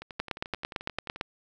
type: two click trains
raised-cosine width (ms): 0.3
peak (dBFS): -24 / -13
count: 14 / 10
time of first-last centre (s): 0.02-1.16 / 0.2-1.211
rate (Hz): 11.4 / 8.9
effects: none